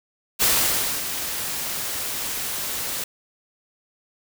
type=noise with ADSR envelope; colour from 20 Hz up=white; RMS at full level=-18 dBFS; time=0.39-3.04 s; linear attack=31 ms; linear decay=580 ms; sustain=-10 dB; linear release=4 ms; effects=none